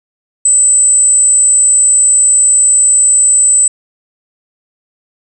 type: tone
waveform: sine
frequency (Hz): 8040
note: B8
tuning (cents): +30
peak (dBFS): -5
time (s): 0.45-3.68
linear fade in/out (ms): 5
effects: none